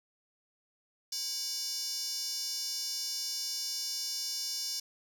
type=tone with high-pass filter; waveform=square; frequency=324 Hz; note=E4; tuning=30 cents flat; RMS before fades=-36 dBFS; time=1.12-4.8 s; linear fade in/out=5 ms; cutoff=5300 Hz; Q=4.9; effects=none